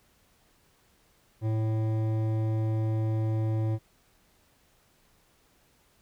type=tone with hard clipping; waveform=triangle; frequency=110 Hz; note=A2; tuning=in tune; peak=-27 dBFS; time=1.41-3.79 s; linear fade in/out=50 ms; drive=16 dB; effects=pink hiss -65 dBFS RMS until 6.01 s